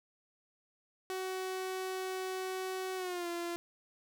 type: tone with pitch glide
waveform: sawtooth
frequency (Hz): 374.9 to 343.8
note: F#4 to F4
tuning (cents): +23 to -27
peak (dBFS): -32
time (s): 1.1-3.56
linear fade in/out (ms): 0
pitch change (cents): -150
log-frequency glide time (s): 2.96-3.28
effects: none